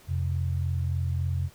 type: tone pair together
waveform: sine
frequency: 87.31 / 130.81 Hz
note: F2 / C3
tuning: 0 / 0 cents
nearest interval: perfect fifth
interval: 700 cents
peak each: -26 / -30 dBFS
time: 0.07-1.5 s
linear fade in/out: 50 ms
effects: pink hiss -55 dBFS RMS until 1.54 s